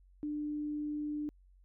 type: tone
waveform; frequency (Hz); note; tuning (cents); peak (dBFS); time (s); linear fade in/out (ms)
sine; 297.7; D4; +24; -34; 0.23-1.29; 0
effects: added 46 Hz sine -59 dBFS peak until 1.64 s